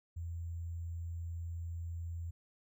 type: tone with sample-and-hold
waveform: sine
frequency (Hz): 84.3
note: E2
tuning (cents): +39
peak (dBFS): -38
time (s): 0.16-2.31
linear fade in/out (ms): 10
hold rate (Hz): 7350
effects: none